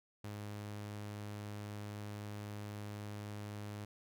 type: tone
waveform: sawtooth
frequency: 103.83 Hz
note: G#2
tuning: in tune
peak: -39 dBFS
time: 0.24-3.85 s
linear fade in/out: 5 ms
effects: none